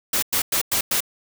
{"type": "noise bursts", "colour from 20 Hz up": "white", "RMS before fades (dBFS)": -21, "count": 5, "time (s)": [0.13, 1.005], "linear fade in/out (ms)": 5, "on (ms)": 95, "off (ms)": 100, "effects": []}